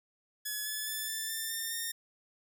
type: tone with pitch steps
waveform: 5% pulse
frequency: 1701 / 1721.8 / 1742.8 / 1764 / 1785.6 / 1807.4 / 1829.4 Hz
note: G#6 / A6 / A6 / A6 / A6 / A6 / A#6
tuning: +41 / -38 / -17 / +4 / +25 / +46 / -33 cents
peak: -24 dBFS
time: 0.45-1.92 s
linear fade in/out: 10 ms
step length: 210 ms
effects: none